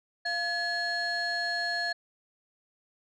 sine tone cluster, 695 / 1701 / 4302 Hz, F5 / G#6 / C8, -9 / +41 / +47 cents, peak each -33 / -29 / -32 dBFS, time 0.25-1.93 s, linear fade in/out 10 ms, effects tanh soft clip ceiling -23 dBFS

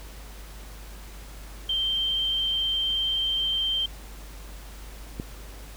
sine tone with vibrato, 3138 Hz, G7, 1 cent sharp, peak -23 dBFS, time 1.69-3.86 s, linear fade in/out 5 ms, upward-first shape square, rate 19 Hz, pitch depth 9 cents each way
click, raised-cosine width 3 ms, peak -18 dBFS, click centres 5.199 s
effects added 50 Hz sine -40 dBFS peak until 5.76 s + pink hiss -47 dBFS RMS until 5.76 s

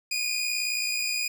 20% pulse tone pair together, 2415 / 2474 Hz, D7 / D#7, +48 / -10 cents, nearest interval unison, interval 42 cents, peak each -26 / -23 dBFS, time 0.11-1.28 s, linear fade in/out 5 ms, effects none

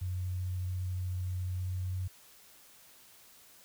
sine tone with pitch glide, 91.4 to 92.36 Hz, F#2 to F#2, -21 to -3 cents, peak -32 dBFS, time 0.01-2.08 s, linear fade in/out 10 ms, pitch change +18 cents, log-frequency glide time 1.54-1.94 s, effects white hiss -58 dBFS RMS until 3.64 s

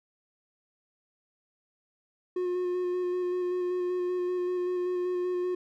triangle tone with vibrato, 360 Hz, F#4, 47 cents flat, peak -25 dBFS, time 2.36-5.55 s, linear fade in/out 5 ms, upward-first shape square, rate 5.2 Hz, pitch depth 13 cents each way, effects none

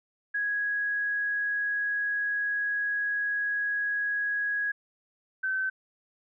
sine tone pair in turn, 1661.2 / 1535.3 Hz, G#6 / G6, 0 / -36 cents, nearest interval minor second, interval 136 cents, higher first, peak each -26 dBFS, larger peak neither, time 0.34-4.72 / 5.43-5.7 s, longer first, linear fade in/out 10 ms, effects none

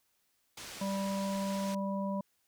white low-pass noise, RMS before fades -46 dBFS, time 0.57-1.75 s, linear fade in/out 5 ms, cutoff 6800 Hz, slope 12 dB/octave
harmonic tone, 196 Hz, G3, in tune, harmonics 1 / 3 / 5, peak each -33 / -38 / -40 dBFS, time 0.81-2.21 s, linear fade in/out 5 ms
effects white hiss -75 dBFS RMS until 2.47 s

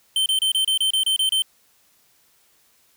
square tone bursts, 3101 Hz, G7, 19 cents flat, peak -18 dBFS, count 10, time 0.16-1.421 s, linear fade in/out 2 ms, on 100 ms, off 29 ms, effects white hiss -60 dBFS RMS until 2.96 s

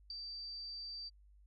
sine tone with ADSR envelope, 4654 Hz, D8, 17 cents flat, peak -39 dBFS, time 0.1-1.1 s, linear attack 3 ms, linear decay 12 ms, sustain -4 dB, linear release 25 ms, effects added 50 Hz sine -60 dBFS peak until 1.46 s

